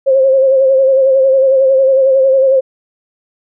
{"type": "tone with vibrato", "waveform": "sine", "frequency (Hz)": 533, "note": "C5", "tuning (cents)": 32, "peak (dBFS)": -6, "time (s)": [0.06, 2.61], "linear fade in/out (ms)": 20, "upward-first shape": "sine", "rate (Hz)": 11, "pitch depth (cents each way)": 42, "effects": []}